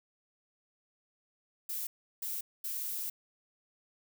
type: noise bursts at uneven times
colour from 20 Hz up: violet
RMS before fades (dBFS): -37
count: 3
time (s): 1.69-1.87 / 2.22-2.41 / 2.64-3.1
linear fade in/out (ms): 5
effects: none